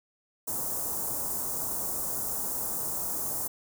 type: band-stop noise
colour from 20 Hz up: white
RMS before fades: -32 dBFS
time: 0.47-3.48 s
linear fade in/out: 10 ms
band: 1100 to 7100 Hz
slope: 24 dB/octave
effects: none